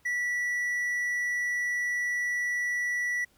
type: tone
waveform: triangle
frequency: 1950 Hz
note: B6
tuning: 23 cents flat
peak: -25 dBFS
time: 0.05-3.25 s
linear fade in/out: 10 ms
effects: pink hiss -65 dBFS RMS until 3.37 s